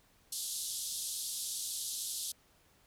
white band-pass noise, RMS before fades -39 dBFS, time 0.32-2.32 s, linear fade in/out 5 ms, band 3400 to 12000 Hz, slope 48 dB/octave, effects pink hiss -67 dBFS RMS until 2.86 s

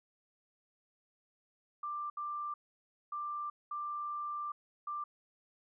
sine tone bursts at uneven times, 1183 Hz, D6, 12 cents sharp, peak -36 dBFS, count 5, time 1.83-2.1 / 2.17-2.54 / 3.12-3.5 / 3.71-4.52 / 4.87-5.04 s, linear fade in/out 5 ms, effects none

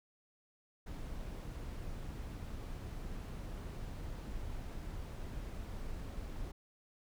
brown noise, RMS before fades -43 dBFS, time 0.86-6.52 s, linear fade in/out 10 ms, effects none

